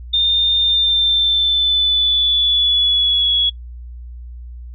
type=tone with pitch glide; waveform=sine; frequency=3622 to 3360 Hz; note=A7 to G#7; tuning=+49 to +19 cents; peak=-12 dBFS; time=0.13-3.5 s; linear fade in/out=10 ms; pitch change=-130 cents; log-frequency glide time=0.57-3.34 s; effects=noise-tail reverb RT60 0.1 s tail -23 dB re dry + added 60 Hz sine -30 dBFS peak until 4.74 s